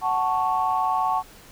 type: chord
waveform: sine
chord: F# minor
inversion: none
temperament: equal with one note detuned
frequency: 745.1 / 880 / 1108.7 Hz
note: F#5 / A5 / C#6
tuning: +12 / 0 / 0 cents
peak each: -24 dBFS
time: 0.01-1.23 s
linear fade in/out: 50 ms
effects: tanh soft clip ceiling -11 dBFS + pink hiss -48 dBFS RMS until 1.51 s